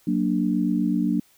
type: chord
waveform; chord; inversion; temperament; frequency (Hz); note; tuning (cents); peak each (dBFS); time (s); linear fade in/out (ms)
sine; Gb augmented; none; equal; 185 / 233.1 / 293.7; Gb3 / Bb3 / D4; 0 / 0 / 0; -24; 0.07-1.2; 5
effects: white hiss -59 dBFS RMS until 1.37 s